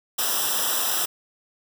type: noise with comb filter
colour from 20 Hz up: white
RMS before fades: -24 dBFS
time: 0.18-1.06 s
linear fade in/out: 10 ms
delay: 0.45 ms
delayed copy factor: -1
effects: none